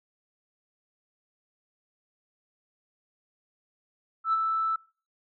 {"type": "tone with ADSR envelope", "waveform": "sine", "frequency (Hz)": 1318.5, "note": "E6", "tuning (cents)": 0, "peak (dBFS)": -19, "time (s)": [4.24, 4.76], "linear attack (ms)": 90, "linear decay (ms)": 29, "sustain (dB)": -5, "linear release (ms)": 5, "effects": ["noise-tail reverb RT60 0.4 s tail -25 dB re dry", "tanh soft clip ceiling -17 dBFS"]}